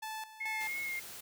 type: tone with tremolo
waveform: sawtooth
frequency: 873 Hz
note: A5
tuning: 14 cents flat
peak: -35 dBFS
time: 0.02-0.68 s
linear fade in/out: 10 ms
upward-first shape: square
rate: 2.3 Hz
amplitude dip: 75%
type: tone with vibrato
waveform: sine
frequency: 2149 Hz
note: C7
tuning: 46 cents sharp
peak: -35 dBFS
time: 0.4-1 s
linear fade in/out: 10 ms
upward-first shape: sine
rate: 3.1 Hz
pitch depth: 23 cents each way
type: noise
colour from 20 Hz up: white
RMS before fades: -47 dBFS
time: 0.6-1.21 s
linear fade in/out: 10 ms
effects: none